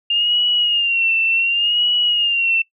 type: tone with vibrato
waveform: sine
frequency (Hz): 2800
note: F7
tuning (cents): +4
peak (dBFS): -14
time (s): 0.1-2.62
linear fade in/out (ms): 5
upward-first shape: sine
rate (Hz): 0.68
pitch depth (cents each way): 78
effects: noise-tail reverb RT60 0.1 s tail -20 dB re dry